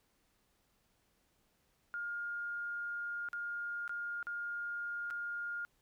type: tone with dropouts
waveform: sine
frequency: 1415 Hz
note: F6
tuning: 22 cents sharp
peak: -37 dBFS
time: 1.94-5.65 s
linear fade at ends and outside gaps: 0 ms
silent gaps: 3.287-3.331 / 3.878-3.894 / 4.228-4.269 / 5.103-5.108 s
effects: pink hiss -75 dBFS RMS until 5.81 s